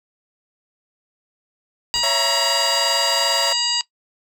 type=harmonic tone; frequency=955 Hz; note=A#5; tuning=42 cents sharp; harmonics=1 / 2 / 3 / 4 / 5 / 7 / 8; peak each=-29 / -33 / -24 / -28 / -21 / -33 / -27 dBFS; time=1.94-3.81 s; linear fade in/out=0 ms
type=noise with exponential decay; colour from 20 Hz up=pink; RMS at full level=-32 dBFS; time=1.95-2.18 s; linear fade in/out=5 ms; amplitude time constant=48 ms
type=chord; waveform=sawtooth; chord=A# diminished; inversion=first; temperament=equal with one note detuned; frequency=554.4 / 669.2 / 932.3 Hz; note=C#5 / E5 / A#5; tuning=0 / +26 / 0 cents; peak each=-22 dBFS; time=2.03-3.53 s; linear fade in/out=5 ms
effects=noise-tail reverb RT60 0.1 s tail -18 dB re dry